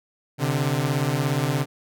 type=beating tone pair; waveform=sawtooth; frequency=130.81 / 147.81 Hz; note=C3 / D3; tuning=0 / +11 cents; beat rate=17 Hz; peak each=-20 dBFS; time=0.38-1.66 s; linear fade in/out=50 ms; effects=none